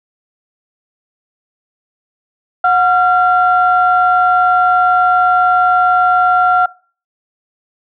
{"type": "tone pair together", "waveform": "sine", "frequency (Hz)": [728.9, 1376], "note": ["F#5", "F6"], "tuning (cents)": [-26, -26], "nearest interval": "major seventh", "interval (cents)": 1100, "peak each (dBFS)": -10, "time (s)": [2.64, 6.66], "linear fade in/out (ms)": 5, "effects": ["noise-tail reverb RT60 0.4 s tail -22 dB re dry", "tanh soft clip ceiling 0 dBFS"]}